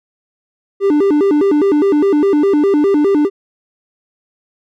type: tone with vibrato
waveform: triangle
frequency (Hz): 342.6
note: F4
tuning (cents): -33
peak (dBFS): -7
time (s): 0.8-3.3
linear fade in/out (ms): 50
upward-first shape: square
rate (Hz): 4.9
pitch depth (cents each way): 250
effects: none